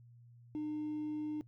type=tone with hard clipping; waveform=triangle; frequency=303 Hz; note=D#4; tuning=46 cents flat; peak=-35 dBFS; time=0.55-1.41 s; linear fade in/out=0 ms; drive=2 dB; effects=noise-tail reverb RT60 0.1 s tail -20 dB re dry + added 119 Hz sine -56 dBFS peak until 1.47 s

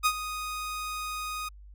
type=tone with ADSR envelope; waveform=sawtooth; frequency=1244.5 Hz; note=D#6; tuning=in tune; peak=-16 dBFS; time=0.03-1.49 s; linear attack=29 ms; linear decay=63 ms; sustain=-13 dB; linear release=10 ms; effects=added 50 Hz sine -46 dBFS peak until 1.74 s

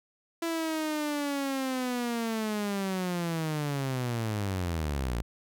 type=linear sweep; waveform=sawtooth; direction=down; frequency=335.2 to 55 Hz; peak=-25 dBFS; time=0.42-5.22 s; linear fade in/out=5 ms; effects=none

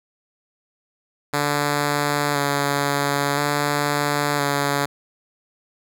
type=tone with vibrato; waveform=5% pulse; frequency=143.9 Hz; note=D3; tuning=35 cents flat; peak=-8 dBFS; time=1.33-4.86 s; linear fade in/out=10 ms; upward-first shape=square; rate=0.49 Hz; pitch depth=19 cents each way; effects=none

